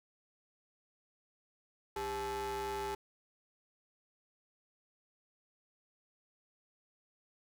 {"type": "ring-modulated tone", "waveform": "45% pulse", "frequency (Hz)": 232.1, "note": "A#3", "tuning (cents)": -7, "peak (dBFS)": -33, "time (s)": [1.96, 2.95], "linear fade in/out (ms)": 5, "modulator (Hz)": 632, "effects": []}